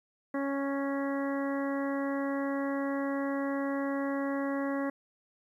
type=harmonic tone; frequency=277.2 Hz; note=C#4; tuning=in tune; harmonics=1 / 2 / 3 / 4 / 5 / 6 / 7; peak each=-31 / -35 / -43 / -41 / -47 / -44 / -44 dBFS; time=0.34-4.9 s; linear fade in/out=5 ms; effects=11-bit